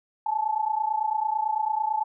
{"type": "tone pair together", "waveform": "sine", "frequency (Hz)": [851, 880], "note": ["G#5", "A5"], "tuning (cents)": [42, 0], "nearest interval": "minor second", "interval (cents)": 58, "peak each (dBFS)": -26, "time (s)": [0.26, 2.04], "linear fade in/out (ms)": 5, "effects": []}